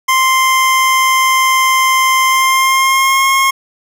25% pulse tone with pitch glide, 1046.5 to 1077.8 Hz, C6 to C#6, 0 to -49 cents, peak -5 dBFS, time 0.08-3.51 s, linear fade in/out 10 ms, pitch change +51 cents, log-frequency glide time 2.27-3.26 s, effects none

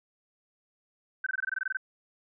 sine tone bursts, 1537 Hz, G6, 35 cents flat, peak -27 dBFS, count 12, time 1.24-1.771 s, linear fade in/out 5 ms, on 25 ms, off 21 ms, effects none

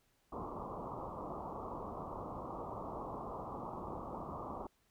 white low-pass noise, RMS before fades -44 dBFS, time 0.32-4.67 s, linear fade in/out 5 ms, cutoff 1200 Hz, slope 96 dB/octave, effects pink hiss -75 dBFS RMS until 4.9 s

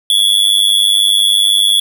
square tone with amplitude modulation, 3402 Hz, G#7, 41 cents sharp, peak -5 dBFS, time 0.1-1.8 s, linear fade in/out 2 ms, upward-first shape sine, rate 100 Hz, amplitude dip 95%, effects none

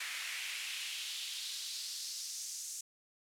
pink noise with high-pass filter sweep, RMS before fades -41 dBFS, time 0-2.81 s, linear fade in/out 5 ms, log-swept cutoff 1900 to 6800 Hz, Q 2.3, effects low-pass 11000 Hz 12 dB/octave

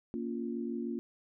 sine chord, Bb minor, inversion none, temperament just, 233.1 / 279.7 / 349.6 Hz, Bb3 / Db4 / F4, 0 / +16 / +2 cents, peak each -36 / -40 / -39 dBFS, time 0.14-0.99 s, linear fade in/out 0 ms, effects none

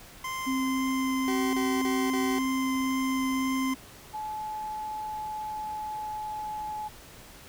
25% pulse tone with vibrato, 1040 Hz, C6, 11 cents flat, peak -28 dBFS, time 0.24-3.74 s, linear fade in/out 5 ms, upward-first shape triangle, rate 1.9 Hz, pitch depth 8 cents each way
sine tone, 263.8 Hz, C4, 14 cents sharp, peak -26 dBFS, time 0.46-3.75 s, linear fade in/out 20 ms
30% pulse tone bursts, 381.6 Hz, G4, 47 cents flat, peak -28 dBFS, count 4, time 1.28-2.385 s, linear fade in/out 0 ms, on 250 ms, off 35 ms
sine tone with pitch glide, 858 to 851.6 Hz, A5 to G#5, -44 to +43 cents, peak -32 dBFS, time 4.13-6.89 s, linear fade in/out 20 ms, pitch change -13 cents, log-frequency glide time 4.98-6.76 s
effects pink hiss -49 dBFS RMS until 7.48 s

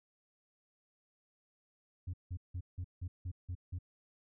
sine tone bursts, 89.5 Hz, F2, 43 cents sharp, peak -34 dBFS, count 8, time 2.07-3.788 s, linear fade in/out 10 ms, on 66 ms, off 170 ms, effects tanh soft clip ceiling -36 dBFS

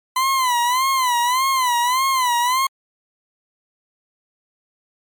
40% pulse tone with vibrato, 1013 Hz, B5, 44 cents sharp, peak -15 dBFS, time 0.16-2.67 s, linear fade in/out 5 ms, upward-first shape sine, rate 1.7 Hz, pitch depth 110 cents each way, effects MP3 96 kbps

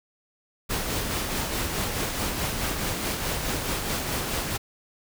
pink noise with tremolo, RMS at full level -27 dBFS, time 0.69-4.58 s, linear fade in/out 20 ms, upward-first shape sine, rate 4.7 Hz, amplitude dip 35%, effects none

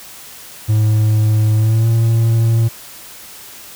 triangle tone with pitch glide, 108 to 114.09 Hz, A2 to A#2, -32 to -37 cents, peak -8 dBFS, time 0.68-2.69 s, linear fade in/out 20 ms, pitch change +95 cents, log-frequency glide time 1.55-1.89 s, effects white hiss -36 dBFS RMS until 3.75 s

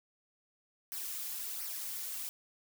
blue noise with flanger, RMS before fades -40 dBFS, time 0.92-2.29 s, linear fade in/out 0 ms, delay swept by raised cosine 0.27 to 3.17 ms, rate 1.4 Hz, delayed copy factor -0.6, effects none

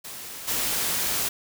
white noise with level steps, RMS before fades -38 / -26 dBFS, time 0.04-1.29 s, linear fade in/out 10 ms, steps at 0.47 s, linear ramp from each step 20 ms, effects none

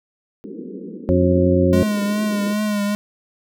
pink band-pass noise, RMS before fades -33 dBFS, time 0.44-2.53 s, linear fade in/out 0 ms, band 180 to 480 Hz, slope 96 dB/octave
harmonic tone, 90.1 Hz, F#2, 45 cents flat, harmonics 1 / 2 / 3 / 4 / 6, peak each -19 / -19 / -19 / -19 / -19 dBFS, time 1.09-1.83 s, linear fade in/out 0 ms
square tone with vibrato, 207.7 Hz, G#3, in tune, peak -19 dBFS, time 1.73-2.95 s, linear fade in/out 0 ms, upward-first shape triangle, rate 2.5 Hz, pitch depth 47 cents each way
effects none

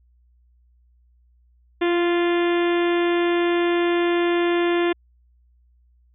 harmonic tone with a mistuned harmonic, 348.1 Hz, F4, 6 cents flat, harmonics 1 / 2 / 3 / 4 / 5 / 6 / 7 / 8 / 9 / 10, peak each -18 / -29 / -31 / -35 / -31 / -34 / -36 / -37 / -40 / -38 dBFS, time 1.81-4.93 s, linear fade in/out 10 ms, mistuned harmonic 1, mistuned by -15 cents, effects added 60 Hz sine -55 dBFS peak until 6.14 s

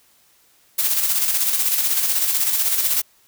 blue noise with tremolo, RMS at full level -18 dBFS, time 0.78-3.02 s, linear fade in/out 10 ms, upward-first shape square, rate 16 Hz, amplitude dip 40%, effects white hiss -57 dBFS RMS until 3.27 s

